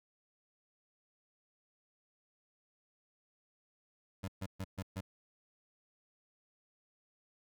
25% pulse tone bursts, 95.8 Hz, G2, 39 cents flat, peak -34 dBFS, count 5, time 4.23-5.01 s, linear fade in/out 10 ms, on 52 ms, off 130 ms, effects none

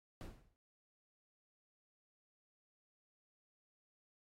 brown noise with exponential decay, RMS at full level -42 dBFS, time 0.21-0.56 s, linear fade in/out 0 ms, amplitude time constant 74 ms, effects AAC 48 kbps

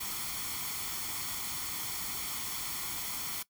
white noise with comb filter, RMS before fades -37 dBFS, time 0-3.43 s, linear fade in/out 10 ms, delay 0.91 ms, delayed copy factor +0.6, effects noise-tail reverb RT60 0.1 s tail -19 dB re dry

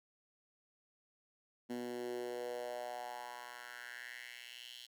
10% pulse tone with high-pass filter sweep, 121.9 Hz, B2, 22 cents flat, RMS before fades -45 dBFS, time 1.69-4.87 s, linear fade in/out 20 ms, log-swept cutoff 250 to 3500 Hz, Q 3.7, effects none

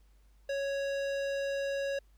sine tone with hard clipping, 554.4 Hz, C#5, in tune, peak -33 dBFS, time 0.49-1.99 s, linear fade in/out 5 ms, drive 16 dB, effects added 50 Hz sine -59 dBFS peak until 2.17 s + pink hiss -73 dBFS RMS until 2.17 s

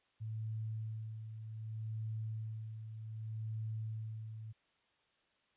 sine tone with tremolo, 110 Hz, A2, in tune, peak -37 dBFS, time 0.2-4.53 s, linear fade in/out 20 ms, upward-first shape sine, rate 0.65 Hz, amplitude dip 55%, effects white hiss -75 dBFS RMS until 5.56 s + resampled to 8000 Hz

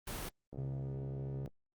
pink noise, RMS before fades -41 dBFS, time 0.07-0.29 s, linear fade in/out 5 ms
click train, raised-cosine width 2 ms, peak -34 dBFS, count 65, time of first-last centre 0.53-1.477 s, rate 67.6 Hz
triangle tone with pitch glide, 134.2 to 135.37 Hz, C3 to C#3, +44 to -41 cents, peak -36 dBFS, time 0.58-1.46 s, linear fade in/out 0 ms, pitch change +15 cents, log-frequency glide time 0.73-1.17 s
effects Opus 24 kbps

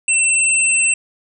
sine tone pair together, 2691 / 8090 Hz, E7 / B8, +35 / +41 cents, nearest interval octave + perfect fifth, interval 1906 cents, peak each -15 dBFS, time 0.08-0.94 s, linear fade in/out 5 ms, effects none

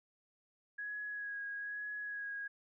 sine tone with vibrato, 1663 Hz, G#6, 2 cents sharp, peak -39 dBFS, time 0.78-2.48 s, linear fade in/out 10 ms, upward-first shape sine, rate 1.1 Hz, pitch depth 20 cents each way, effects none

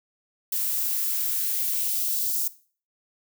violet noise with high-pass filter sweep, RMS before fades -26 dBFS, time 0.52-2.48 s, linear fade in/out 5 ms, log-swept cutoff 480 to 5500 Hz, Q 1.2, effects noise-tail reverb RT60 0.4 s tail -17 dB re dry

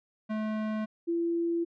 square / sine tone pair in turn, 216.1 / 338.3 Hz, A3 / E4, -31 / +45 cents, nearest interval minor sixth, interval 776 cents, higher second, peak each -30 / -26 dBFS, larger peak second, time 0.29-0.86 / 1.07-1.65 s, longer second, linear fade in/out 20 ms, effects low-pass 2000 Hz 12 dB/octave

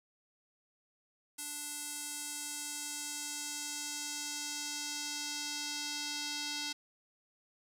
square tone with band-pass filter sweep, 293.7 Hz, D4, in tune, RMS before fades -40 dBFS, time 1.38-6.73 s, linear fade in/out 10 ms, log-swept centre 9400 to 4800 Hz, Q 1.7, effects none

